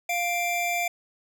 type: tone pair together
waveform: square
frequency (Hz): 700 / 2355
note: F5 / D7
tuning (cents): +4 / +4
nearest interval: octave + major sixth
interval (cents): 2100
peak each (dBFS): -28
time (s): 0.09-0.88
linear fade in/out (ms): 5
effects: none